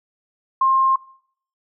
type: tone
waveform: sine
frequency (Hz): 1062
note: C6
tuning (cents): +25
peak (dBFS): -13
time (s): 0.61-0.96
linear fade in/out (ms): 5
effects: noise-tail reverb RT60 0.6 s tail -23 dB re dry